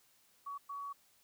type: tone bursts at uneven times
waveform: sine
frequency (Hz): 1128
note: C#6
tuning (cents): +30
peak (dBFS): -40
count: 2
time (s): 0.46-0.58 / 0.69-0.93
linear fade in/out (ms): 10
effects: white hiss -69 dBFS RMS until 1.23 s